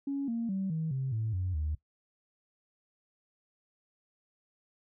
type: tone with pitch steps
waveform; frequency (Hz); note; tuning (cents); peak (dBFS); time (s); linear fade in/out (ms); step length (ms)
sine; 278.4 / 231.4 / 192.36 / 159.9 / 132.91 / 110.48 / 91.84 / 76.34; C#4 / A#3 / G3 / D#3 / C3 / A2 / F#2 / D#2; +8 / -13 / -32 / +48 / +28 / +8 / -12 / -32; -29; 0.07-1.75; 5; 210
effects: noise-tail reverb RT60 0.1 s tail -18 dB re dry + tanh soft clip ceiling -25 dBFS